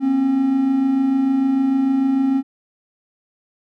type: tone pair together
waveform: triangle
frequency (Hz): 242.8 / 269.5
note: B3 / C#4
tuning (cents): -29 / -49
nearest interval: major second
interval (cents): 180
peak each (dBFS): -23 / -13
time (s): 0-2.43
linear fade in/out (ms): 50
effects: none